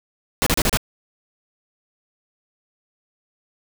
pink noise bursts, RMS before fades -18 dBFS, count 5, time 0.42-0.772 s, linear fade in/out 0 ms, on 44 ms, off 33 ms, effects none

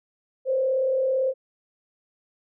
sine tone with frequency modulation, 525 Hz, C5, 6 cents sharp, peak -20 dBFS, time 0.45-1.34 s, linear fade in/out 50 ms, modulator 37.9 Hz, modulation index 0.45, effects none

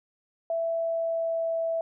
sine tone with pitch glide, 663 to 658.8 Hz, E5 to E5, +10 to -1 cents, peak -25 dBFS, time 0.5-1.81 s, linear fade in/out 2 ms, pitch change -11 cents, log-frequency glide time 0.7-1.58 s, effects none

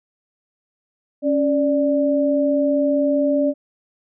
sine tone pair together, 277.2 / 587.4 Hz, C#4 / D5, 0 / 0 cents, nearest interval octave + minor second, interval 1300 cents, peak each -18 dBFS, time 1.22-3.54 s, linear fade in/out 50 ms, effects none

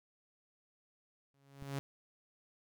sawtooth tone with exponential growth, 138.59 Hz, C#3, in tune, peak -31 dBFS, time 1.34-1.79 s, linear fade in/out 0 ms, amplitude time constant 97 ms
click, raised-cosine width 5 ms, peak -37 dBFS, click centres 1.624 s
effects none

